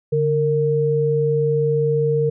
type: tone pair together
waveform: sine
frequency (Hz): 144.89 / 460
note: D3 / A#4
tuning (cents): -23 / -23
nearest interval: octave + minor sixth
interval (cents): 2000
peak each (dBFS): -20 / -17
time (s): 0.12-2.3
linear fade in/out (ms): 10
effects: none